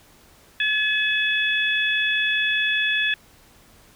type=harmonic tone; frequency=855 Hz; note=A5; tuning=50 cents flat; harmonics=2 / 3 / 4; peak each=-22 / -24 / -25 dBFS; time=0.6-3.14 s; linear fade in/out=2 ms; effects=pink hiss -53 dBFS RMS until 3.95 s